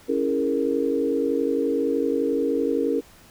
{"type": "chord", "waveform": "sine", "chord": "A# half-diminished seventh", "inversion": "first", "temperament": "equal", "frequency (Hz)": [277.2, 329.6, 415.3, 466.2], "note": ["C#4", "E4", "G#4", "A#4"], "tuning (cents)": [0, 0, 0, 0], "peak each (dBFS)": [-25, -28, -27, -24], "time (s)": [0.08, 3.01], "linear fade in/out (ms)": 20, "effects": ["pink hiss -51 dBFS RMS until 3.3 s"]}